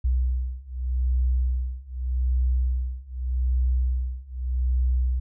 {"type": "beating tone pair", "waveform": "sine", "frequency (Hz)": [62.4, 63.23], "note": ["B1", "B1"], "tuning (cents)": [19, 41], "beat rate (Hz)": 0.83, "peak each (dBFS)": [-25, -24], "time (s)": [0.04, 5.2], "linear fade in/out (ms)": 10, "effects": []}